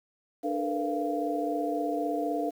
sine tone cluster, 296.2 / 437.7 / 473.2 / 497.1 / 689 Hz, D4 / A4 / A#4 / B4 / F5, +15 / -9 / +26 / +11 / -24 cents, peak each -31 / -36 / -37 / -38 / -31 dBFS, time 0.43-2.51 s, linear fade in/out 20 ms, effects 9-bit

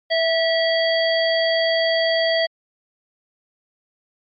harmonic tone with a mistuned harmonic, 658 Hz, E5, 3 cents flat, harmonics 1 / 3 / 5 / 7, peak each -18 / -23 / -25 / -26 dBFS, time 0.1-2.47 s, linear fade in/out 20 ms, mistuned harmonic 3, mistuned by -21 cents, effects MP3 48 kbps

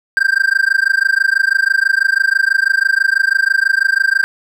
triangle tone with amplitude modulation, 1580 Hz, G6, 13 cents sharp, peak -5 dBFS, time 0.17-4.24 s, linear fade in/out 0 ms, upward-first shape sine, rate 26.1 Hz, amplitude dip 100%, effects none

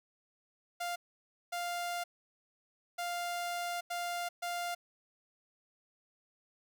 sawtooth tone bursts at uneven times, 699 Hz, F5, 1 cent sharp, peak -31 dBFS, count 5, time 0.8-0.96 / 1.52-2.04 / 2.98-3.81 / 3.9-4.29 / 4.42-4.75 s, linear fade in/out 10 ms, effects none

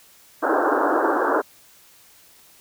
pink band-pass noise, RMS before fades -20 dBFS, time 0.42-1.42 s, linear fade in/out 20 ms, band 280 to 1600 Hz, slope 96 dB/octave, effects white hiss -52 dBFS RMS until 2.6 s

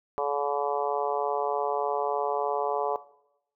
harmonic tone, 143.3 Hz, D3, 42 cents flat, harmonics 3 / 4 / 5 / 6 / 7 / 8, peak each -31 / -32 / -33 / -34 / -34 / -35 dBFS, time 0.18-2.96 s, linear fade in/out 0 ms, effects noise-tail reverb RT60 0.8 s tail -18 dB re dry

